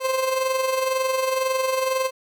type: tone with amplitude modulation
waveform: 30% pulse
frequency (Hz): 523.3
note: C5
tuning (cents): 0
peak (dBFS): -16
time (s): 0-2.11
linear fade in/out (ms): 50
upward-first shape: sine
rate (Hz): 22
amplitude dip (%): 50
effects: none